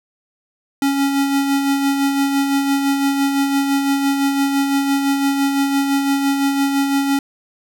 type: tone with tremolo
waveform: square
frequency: 277.2 Hz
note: C#4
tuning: in tune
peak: -14 dBFS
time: 0.82-7.19 s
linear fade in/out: 2 ms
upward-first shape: sine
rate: 5.9 Hz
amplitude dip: 40%
effects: none